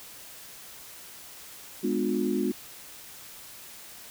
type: chord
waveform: sine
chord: G# diminished seventh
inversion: none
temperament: just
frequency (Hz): 207.7 / 249.2 / 299 / 358.8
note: G#3 / B3 / D4 / F4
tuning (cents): 0 / +16 / +31 / +47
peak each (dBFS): -30 / -30 / -31 / -29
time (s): 1.83-2.52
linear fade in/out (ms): 10
effects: white hiss -46 dBFS RMS until 4.1 s